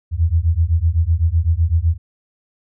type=beating tone pair; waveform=sine; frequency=79.1 / 87 Hz; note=D#2 / F2; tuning=+29 / -6 cents; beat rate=7.9 Hz; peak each=-16 dBFS; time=0.11-1.98 s; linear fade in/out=50 ms; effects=none